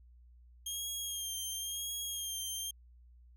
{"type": "tone with vibrato", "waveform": "15% pulse", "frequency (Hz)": 3223, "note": "G7", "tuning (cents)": 47, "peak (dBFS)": -30, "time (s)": [0.66, 2.71], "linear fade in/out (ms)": 5, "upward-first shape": "sine", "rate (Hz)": 0.96, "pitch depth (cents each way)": 41, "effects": ["added 60 Hz sine -56 dBFS peak until 3.36 s"]}